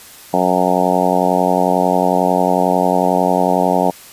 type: harmonic tone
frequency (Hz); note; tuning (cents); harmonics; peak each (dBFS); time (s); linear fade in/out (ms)
91.1; F#2; -26; 2 / 3 / 4 / 5 / 6 / 7 / 8 / 9 / 10; -20 / -21 / -24 / -22 / -21 / -19 / -19 / -20 / -22; 0.33-3.91; 10
effects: white hiss -39 dBFS RMS until 4.12 s + resampled to 32000 Hz